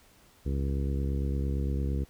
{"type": "harmonic tone", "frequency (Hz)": 68.8, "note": "C#2", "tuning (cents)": -12, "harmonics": [1, 2, 3, 4, 5, 6, 7], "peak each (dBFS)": [-28, -34, -38, -40, -42, -44, -45], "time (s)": [0.45, 2.05], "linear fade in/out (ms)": 20, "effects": ["pink hiss -60 dBFS RMS until 2.09 s"]}